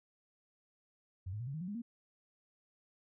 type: tone with pitch steps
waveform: sine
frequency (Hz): 92.5 / 105.64 / 120.65 / 137.8 / 157.37 / 179.73 / 205.3 / 234.4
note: F#2 / G#2 / B2 / C#3 / D#3 / F3 / G#3 / A#3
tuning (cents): 0 / +30 / -40 / -10 / +20 / +50 / -20 / +10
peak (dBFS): -38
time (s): 1.26-1.82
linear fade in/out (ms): 10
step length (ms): 70
effects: none